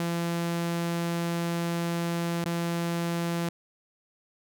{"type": "tone with dropouts", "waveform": "sawtooth", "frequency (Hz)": 170, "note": "F3", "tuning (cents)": -46, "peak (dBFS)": -23, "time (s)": [0, 3.49], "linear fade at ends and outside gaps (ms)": 2, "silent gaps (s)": [2.443, 2.457], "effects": []}